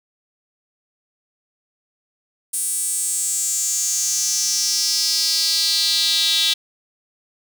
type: tone with high-pass filter sweep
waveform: square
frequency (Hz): 180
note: F#3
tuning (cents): -47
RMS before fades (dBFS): -20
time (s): 2.53-6.54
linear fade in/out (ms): 10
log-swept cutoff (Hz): 9200 to 3600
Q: 5.2
effects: none